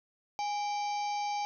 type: harmonic tone with a mistuned harmonic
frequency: 779 Hz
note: G5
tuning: 11 cents flat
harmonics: 1 / 3 / 4 / 5 / 6 / 7 / 8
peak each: -31 / -43 / -51 / -52 / -47 / -49 / -50 dBFS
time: 0.39-1.45 s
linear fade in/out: 0 ms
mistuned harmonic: 1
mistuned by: +99 cents
effects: none